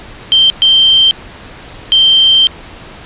sine tone bursts at uneven times, 3136 Hz, G7, in tune, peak -4 dBFS, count 3, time 0.32-0.5 / 0.62-1.11 / 1.92-2.47 s, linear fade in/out 0 ms, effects pink hiss -32 dBFS RMS until 3.05 s + resampled to 8000 Hz

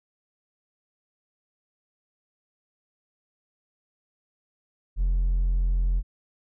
sine tone with hard clipping, 43.46 Hz, F1, 8 cents flat, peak -21 dBFS, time 4.96-6.03 s, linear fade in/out 50 ms, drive 2 dB, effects none

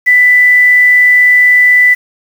sine tone with quantisation, 1986 Hz, B6, 9 cents sharp, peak -3 dBFS, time 0.06-1.95 s, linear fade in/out 20 ms, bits 5, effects none

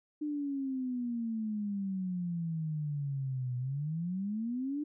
sine exponential two-way sweep, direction down then up, 302.7 to 123.1 to 302.7 Hz, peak -32 dBFS, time 0.21-4.84 s, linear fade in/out 10 ms, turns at 3.57 s, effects none

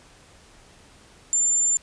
sine tone, 7210 Hz, A8, 41 cents sharp, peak -18 dBFS, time 1.33-1.77 s, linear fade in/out 0 ms, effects pink hiss -52 dBFS RMS until 1.82 s + resampled to 22050 Hz

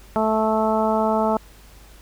harmonic tone, 218.8 Hz, A3, 9 cents flat, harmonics 1 / 2 / 3 / 4 / 5 / 6, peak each -23 / -25 / -22 / -23 / -30 / -29 dBFS, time 0.16-1.37 s, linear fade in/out 0 ms, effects added 50 Hz sine -45 dBFS peak until 2.01 s + pink hiss -50 dBFS RMS until 2.01 s

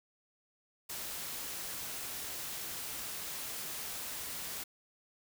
white noise, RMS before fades -41 dBFS, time 0.89-4.64 s, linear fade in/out 10 ms, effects none

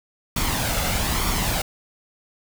pink noise with flanger, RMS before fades -23 dBFS, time 0.36-1.62 s, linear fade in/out 5 ms, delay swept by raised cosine 0.89 to 1.45 ms, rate 1.1 Hz, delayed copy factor +0.5, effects none

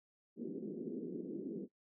white band-pass noise, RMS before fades -43 dBFS, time 0.36-1.68 s, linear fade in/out 50 ms, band 180 to 410 Hz, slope 48 dB/octave, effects noise-tail reverb RT60 0.1 s tail -17 dB re dry

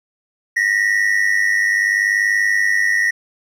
triangle tone pair together, 1845 / 1945.7 Hz, A#6 / B6, -18 / -26 cents, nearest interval minor second, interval 92 cents, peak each -15 dBFS, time 0.56-3.11 s, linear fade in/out 10 ms, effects none

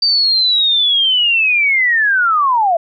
sine linear sweep, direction down, 4654 to 646 Hz, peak -10 dBFS, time 0.02-2.77 s, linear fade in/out 5 ms, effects none

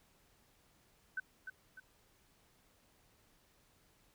sine tone with echo, 1520 Hz, F#6, 46 cents sharp, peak -35 dBFS, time 1.17-1.2 s, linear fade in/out 5 ms, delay 300 ms, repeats 2, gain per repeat -7 dB, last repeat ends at 1.8 s, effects pink hiss -70 dBFS RMS until 4.14 s

